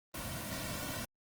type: noise with comb filter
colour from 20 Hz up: pink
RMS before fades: -40 dBFS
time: 0.14-1.05 s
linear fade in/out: 5 ms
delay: 2.4 ms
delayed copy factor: -0.85
effects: Opus 24 kbps